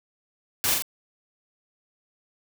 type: noise with echo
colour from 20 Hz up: white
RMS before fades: -24 dBFS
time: 0.64-0.74 s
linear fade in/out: 0 ms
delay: 41 ms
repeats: 2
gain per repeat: -3 dB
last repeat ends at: 0.822 s
effects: none